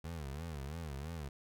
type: tone with vibrato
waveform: 25% pulse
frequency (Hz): 75.5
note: D2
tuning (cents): +48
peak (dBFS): -37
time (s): 0.04-1.29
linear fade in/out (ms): 5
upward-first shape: sine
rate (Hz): 3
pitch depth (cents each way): 200
effects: none